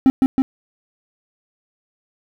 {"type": "tone with echo", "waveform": "triangle", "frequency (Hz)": 264.5, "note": "C4", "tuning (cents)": 19, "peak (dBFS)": -6, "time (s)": [0.06, 0.1], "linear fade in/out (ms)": 0, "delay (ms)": 160, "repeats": 2, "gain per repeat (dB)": -2, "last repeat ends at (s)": 0.42, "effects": ["8-bit"]}